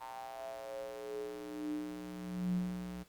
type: tone with high-pass filter sweep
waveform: square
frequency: 60.6 Hz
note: B1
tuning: 32 cents flat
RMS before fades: -41 dBFS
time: 0-3.04 s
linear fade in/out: 20 ms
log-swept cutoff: 890 to 130 Hz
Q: 9.1
effects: pink hiss -66 dBFS RMS until 3.08 s + Opus 32 kbps